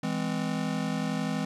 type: chord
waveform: square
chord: E augmented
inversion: none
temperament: just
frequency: 164.81 / 206 / 257.5 Hz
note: E3 / G#3 / B#3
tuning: 0 / -14 / -28 cents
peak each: -33 dBFS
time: 0.03-1.45 s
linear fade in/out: 5 ms
effects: low-pass 8000 Hz 12 dB/octave + 11-bit